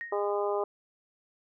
sine tone with exponential decay, 1864.7 Hz, A#6, in tune, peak -32 dBFS, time 0.01-0.32 s, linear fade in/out 0 ms, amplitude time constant 67 ms
harmonic tone, 204 Hz, G#3, 31 cents flat, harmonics 2 / 3 / 4 / 5 / 6, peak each -29 / -33 / -35 / -37 / -39 dBFS, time 0.12-0.64 s, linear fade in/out 5 ms
effects none

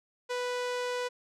sawtooth tone with low-pass filter, 493.9 Hz, B4, in tune, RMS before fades -33 dBFS, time 0.29-1.09 s, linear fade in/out 20 ms, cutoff 7100 Hz, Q 0.68, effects none

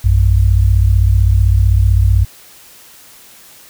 sine tone pair together, 58.89 / 94.6 Hz, A#1 / F#2, +18 / +39 cents, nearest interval minor sixth, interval 821 cents, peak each -10 dBFS, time 0.04-2.25 s, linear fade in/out 10 ms, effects white hiss -41 dBFS RMS until 3.69 s

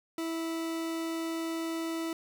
40% pulse tone, 328 Hz, E4, 9 cents flat, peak -31 dBFS, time 0.18-2.13 s, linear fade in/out 2 ms, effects none

